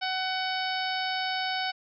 harmonic tone, 750 Hz, F#5, 23 cents sharp, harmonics 1 / 2 / 3 / 4 / 5 / 6 / 7, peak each -31 / -34 / -36 / -37 / -38 / -39 / -39 dBFS, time 0.01-1.72 s, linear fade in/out 20 ms, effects none

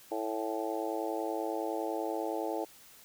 harmonic tone with a mistuned harmonic, 110 Hz, A2, in tune, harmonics 3 / 4 / 5 / 6 / 7 / 8, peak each -37 / -38 / -39 / -40 / -40 / -41 dBFS, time 0.11-2.65 s, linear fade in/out 10 ms, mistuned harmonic 8, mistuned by -37 cents, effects white hiss -56 dBFS RMS until 3.04 s

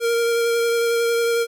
square tone with vibrato, 466.2 Hz, A#4, in tune, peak -18 dBFS, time 0-1.47 s, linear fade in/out 50 ms, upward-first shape sine, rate 11 Hz, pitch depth 12 cents each way, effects none

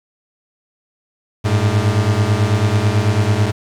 40% pulse beating tone pair, 100.4 / 109.5 Hz, G2 / A2, +42 / -8 cents, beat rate 9.1 Hz, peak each -15 dBFS, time 1.44-3.52 s, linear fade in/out 20 ms, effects low-pass 8000 Hz 12 dB/octave + 7-bit

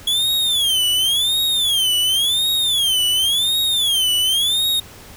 45% pulse tone with vibrato, 3338 Hz, G#7, 8 cents sharp, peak -15 dBFS, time 0.07-4.8 s, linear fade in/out 5 ms, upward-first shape sine, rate 0.92 Hz, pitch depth 210 cents each way, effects added 96 Hz sine -46 dBFS peak until 5.16 s + pink hiss -41 dBFS RMS until 5.16 s

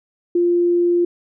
sine tone, 348.3 Hz, F4, 5 cents flat, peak -13 dBFS, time 0.35-1.05 s, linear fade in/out 5 ms, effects none

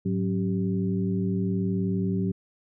sine tone cluster, 105.2 / 184.4 / 276.7 / 388.3 Hz, G#2 / F#3 / C#4 / G4, +23 / -6 / -3 / -16 cents, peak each -30 / -25 / -34 / -33 dBFS, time 0.05-2.32 s, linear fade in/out 10 ms, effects none

